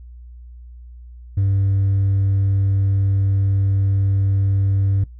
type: tone with hard clipping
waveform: triangle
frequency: 98 Hz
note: G2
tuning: in tune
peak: -14 dBFS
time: 1.37-5.04 s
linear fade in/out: 5 ms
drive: 1 dB
effects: noise-tail reverb RT60 0.1 s tail -17 dB re dry + added 60 Hz sine -36 dBFS peak until 5.19 s